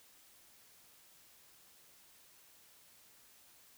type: silence
effects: white hiss -63 dBFS RMS until 3.77 s